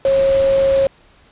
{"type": "tone in noise", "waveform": "sine", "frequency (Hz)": 543, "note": "C#5", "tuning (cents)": -36, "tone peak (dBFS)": -11, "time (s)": [0.05, 0.87], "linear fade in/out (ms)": 2, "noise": "pink", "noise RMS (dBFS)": -29, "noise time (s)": [0.05, 0.87], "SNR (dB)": 15, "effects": ["pink hiss -51 dBFS RMS until 1.31 s", "resampled to 8000 Hz"]}